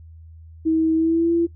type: tone with pitch glide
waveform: sine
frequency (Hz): 321.1 to 337.5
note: E4 to E4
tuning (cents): -45 to +41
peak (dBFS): -15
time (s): 0.65-1.47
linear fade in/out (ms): 20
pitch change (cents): +86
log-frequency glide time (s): 0.95-1.32
effects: noise-tail reverb RT60 0.1 s tail -18 dB re dry + added 81 Hz sine -40 dBFS peak until 1.55 s